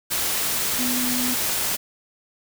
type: tone in noise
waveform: sine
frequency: 248.9 Hz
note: B3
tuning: 14 cents sharp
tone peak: -25 dBFS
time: 0.78-1.35 s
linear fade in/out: 20 ms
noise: white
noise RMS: -24 dBFS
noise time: 0.1-1.77 s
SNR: -4 dB
effects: none